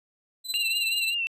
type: tone with tremolo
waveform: sawtooth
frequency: 4024 Hz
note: B7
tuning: 32 cents sharp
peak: -22 dBFS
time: 0.44-1.15 s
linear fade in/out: 50 ms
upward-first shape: triangle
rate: 19 Hz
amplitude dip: 85%
type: tone with vibrato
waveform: sine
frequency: 2748 Hz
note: F7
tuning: 29 cents flat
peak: -25 dBFS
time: 0.54-1.27 s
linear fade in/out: 0 ms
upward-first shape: sine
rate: 5.3 Hz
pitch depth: 50 cents each way
effects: resampled to 32000 Hz